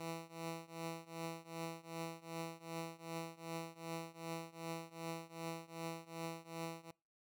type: tone with tremolo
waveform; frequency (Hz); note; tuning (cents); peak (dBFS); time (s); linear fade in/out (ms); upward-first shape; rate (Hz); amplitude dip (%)
10% pulse; 165; E3; +2; -32; 0-6.91; 2; triangle; 2.6; 95
effects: noise-tail reverb RT60 0.3 s tail -24 dB re dry